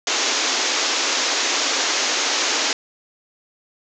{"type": "band-pass noise", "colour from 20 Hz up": "white", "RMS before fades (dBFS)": -21, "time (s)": [0.07, 2.73], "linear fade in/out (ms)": 2, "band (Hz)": [250, 7000], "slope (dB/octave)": 96, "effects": []}